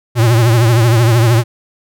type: tone with vibrato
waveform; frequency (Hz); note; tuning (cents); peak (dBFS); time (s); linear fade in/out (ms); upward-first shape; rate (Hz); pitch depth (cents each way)
square; 116.54; A#2; 0; -8; 0.15-1.44; 50; triangle; 13; 120
effects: none